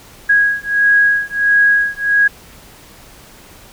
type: beating tone pair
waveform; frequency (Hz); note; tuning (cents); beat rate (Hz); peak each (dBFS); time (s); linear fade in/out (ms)
sine; 1651 / 1652.5; G#6 / G#6; -11 / -9; 1.5; -13; 0.29-2.28; 10
effects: pink hiss -41 dBFS RMS until 3.72 s